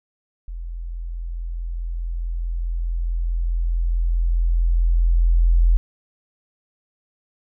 sine tone with level ramp, 42.34 Hz, E1, 47 cents sharp, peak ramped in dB -28 to -11 dBFS, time 0.48-5.77 s, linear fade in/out 0 ms, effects none

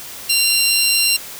20% pulse tone pair together, 2767 / 4098 Hz, F7 / C8, -17 / -37 cents, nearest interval perfect fifth, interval 680 cents, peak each -11 dBFS, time 0.29-1.17 s, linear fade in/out 10 ms, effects white hiss -33 dBFS RMS until 1.39 s

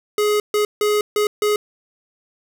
square tone bursts at uneven times, 419.1 Hz, G#4, 16 cents sharp, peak -16 dBFS, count 5, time 0.18-0.4 / 0.54-0.65 / 0.81-1.01 / 1.16-1.27 / 1.42-1.56 s, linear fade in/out 2 ms, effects none

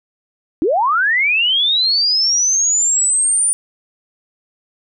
sine linear sweep, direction up, 279.9 to 9397 Hz, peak -12 dBFS, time 0.62-3.53 s, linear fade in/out 0 ms, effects none

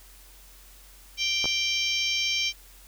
harmonic tone, 784 Hz, G5, in tune, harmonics 3 / 4 / 5 / 6 / 7 / 8, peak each -29 / -28 / -35 / -36 / -31 / -36 dBFS, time 1.17-2.53 s, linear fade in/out 50 ms
clicks, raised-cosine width 1 ms, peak -19 dBFS, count 2, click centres 1.443 / 1.456 s
effects added 45 Hz sine -51 dBFS peak until 2.87 s + white hiss -53 dBFS RMS until 2.87 s

